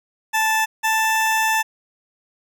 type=tone pair in turn; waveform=20% pulse; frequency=878 / 881.9 Hz; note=A5 / A5; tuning=-4 / +4 cents; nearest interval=unison; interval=8 cents; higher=second; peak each=-12 dBFS; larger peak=neither; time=0.33-0.66 / 0.83-1.63 s; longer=second; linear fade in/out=20 ms; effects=none